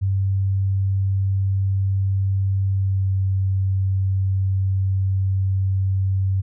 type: tone with pitch glide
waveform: sine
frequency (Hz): 97 to 95.89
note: G2 to G2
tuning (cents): -18 to -38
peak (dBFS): -17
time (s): 0.01-6.42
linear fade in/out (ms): 20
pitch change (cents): -20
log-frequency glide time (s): 2.71-3.11
effects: none